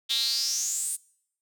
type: tone with high-pass filter sweep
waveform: square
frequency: 124.6 Hz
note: B2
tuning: 16 cents sharp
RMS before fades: -28 dBFS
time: 0.09-0.97 s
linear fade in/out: 20 ms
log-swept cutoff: 3500 to 9300 Hz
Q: 8
effects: noise-tail reverb RT60 0.7 s tail -24 dB re dry